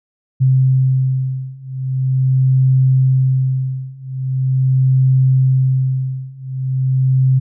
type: beating tone pair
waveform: sine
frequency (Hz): 130.81 / 131.23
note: C3 / C3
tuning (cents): 0 / +6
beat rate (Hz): 0.42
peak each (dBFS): -15 / -14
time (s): 0.4-7.4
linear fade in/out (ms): 20
effects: none